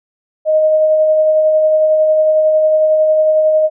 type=tone with tremolo; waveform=sine; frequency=622.3 Hz; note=D#5; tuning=in tune; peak=-7 dBFS; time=0.45-3.7 s; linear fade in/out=50 ms; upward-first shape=sine; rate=11 Hz; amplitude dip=25%; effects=none